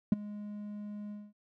triangle tone with ADSR envelope, 207.7 Hz, G#3, in tune, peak -15 dBFS, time 0.12-1.33 s, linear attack 3 ms, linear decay 19 ms, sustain -22 dB, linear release 220 ms, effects tanh soft clip ceiling -15 dBFS

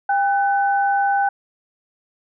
sine tone pair together, 798.3 / 1507 Hz, G5 / F#6, +31 / +31 cents, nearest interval major seventh, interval 1100 cents, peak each -16 / -23 dBFS, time 0.09-1.29 s, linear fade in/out 5 ms, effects none

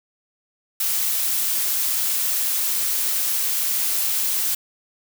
blue noise, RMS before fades -22 dBFS, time 0.8-4.55 s, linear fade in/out 5 ms, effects none

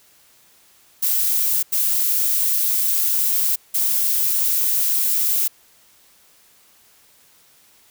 violet noise bursts at uneven times, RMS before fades -19 dBFS, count 3, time 1.02-1.63 / 1.72-3.56 / 3.74-5.48 s, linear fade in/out 10 ms, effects white hiss -54 dBFS RMS until 7.9 s

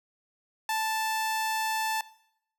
sawtooth tone, 880 Hz, A5, in tune, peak -23 dBFS, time 0.69-2.01 s, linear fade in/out 2 ms, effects noise-tail reverb RT60 0.7 s tail -19 dB re dry

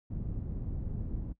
pink low-pass noise, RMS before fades -36 dBFS, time 0.1-1.33 s, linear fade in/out 10 ms, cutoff 190 Hz, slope 12 dB/octave, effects noise-tail reverb RT60 0.1 s tail -19 dB re dry

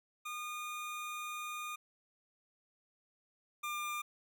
25% pulse tone pair in turn, 1220 / 1199.7 Hz, D#6 / D6, -34 / +37 cents, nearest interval unison, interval 29 cents, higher first, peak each -36 / -33 dBFS, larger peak second, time 0.25-1.76 / 3.63-4.02 s, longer first, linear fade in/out 10 ms, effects none

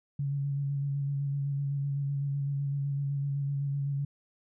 sine tone with vibrato, 140.4 Hz, C#3, 22 cents sharp, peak -28 dBFS, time 0.19-4.05 s, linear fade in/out 5 ms, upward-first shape square, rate 7.9 Hz, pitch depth 18 cents each way, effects none

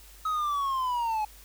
triangle linear sweep, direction down, 1280 to 840 Hz, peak -24 dBFS, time 0.25-1.25 s, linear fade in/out 5 ms, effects added 50 Hz sine -51 dBFS peak until 1.44 s + white hiss -53 dBFS RMS until 1.44 s

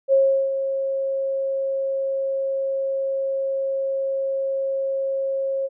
sine tone with ADSR envelope, 541 Hz, C#5, 42 cents flat, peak -12 dBFS, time 0.08-5.69 s, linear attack 47 ms, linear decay 370 ms, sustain -9 dB, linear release 37 ms, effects none

